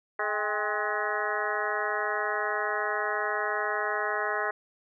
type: harmonic tone with a mistuned harmonic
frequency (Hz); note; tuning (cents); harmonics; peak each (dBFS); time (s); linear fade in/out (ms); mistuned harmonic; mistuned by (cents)
211.4; G#3; +31; 2 / 3 / 4 / 5 / 6 / 7 / 8 / 9; -35 / -35 / -35 / -35 / -35 / -35 / -35 / -35; 0.19-4.51; 5; 4; -77
effects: none